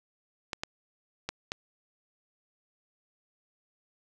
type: clicks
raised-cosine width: 0.2 ms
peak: -15 dBFS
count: 4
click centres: 0.532 / 0.635 / 1.29 / 1.519 s
effects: none